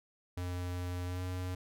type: tone with pitch glide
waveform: square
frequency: 89.4 to 91.17 Hz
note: F2 to F#2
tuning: +41 to -25 cents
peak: -36 dBFS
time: 0.37-1.55 s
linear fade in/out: 5 ms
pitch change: +34 cents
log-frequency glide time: 1.04-1.22 s
effects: none